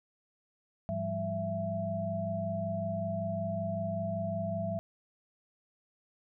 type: tone cluster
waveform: sine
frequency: 104.5 / 171.9 / 197.2 / 666 Hz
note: G#2 / F3 / G3 / E5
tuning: +11 / -27 / +11 / +18 cents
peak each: -38 / -39 / -38 / -34 dBFS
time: 0.89-4.79 s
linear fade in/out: 0 ms
effects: none